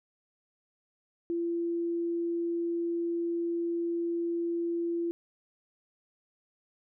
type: tone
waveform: sine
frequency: 340 Hz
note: F4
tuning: 46 cents flat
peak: -28 dBFS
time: 1.3-5.11 s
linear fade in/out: 0 ms
effects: none